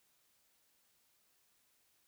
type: silence
effects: white hiss -74 dBFS RMS until 2.07 s